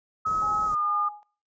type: tone with pitch glide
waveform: sine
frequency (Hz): 1280 to 1214.5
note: D#6 to D#6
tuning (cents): +49 to -42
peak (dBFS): -23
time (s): 0.25-1.09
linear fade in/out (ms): 10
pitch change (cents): -91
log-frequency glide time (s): 0.66-0.75
type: band-stop noise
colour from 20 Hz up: pink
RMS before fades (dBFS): -41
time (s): 0.26-0.75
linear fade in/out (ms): 5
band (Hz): 1200 to 6300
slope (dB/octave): 24
type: tone with tremolo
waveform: sine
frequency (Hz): 833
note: G#5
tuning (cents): +5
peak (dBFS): -31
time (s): 0.42-1.23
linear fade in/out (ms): 0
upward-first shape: triangle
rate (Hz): 2.2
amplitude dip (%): 95
effects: noise-tail reverb RT60 0.4 s tail -22 dB re dry + resampled to 16000 Hz